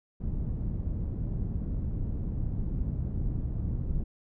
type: low-pass noise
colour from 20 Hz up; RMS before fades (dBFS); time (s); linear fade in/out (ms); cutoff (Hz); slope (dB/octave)
pink; -31; 0.2-4.04; 10; 170; 12
effects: none